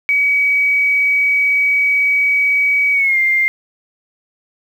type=tone with pitch glide; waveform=sine; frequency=2269 to 2105 Hz; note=C#7 to C7; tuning=+40 to +10 cents; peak=-11 dBFS; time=0.09-3.48 s; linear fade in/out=0 ms; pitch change=-130 cents; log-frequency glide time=2.93-3.18 s; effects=7-bit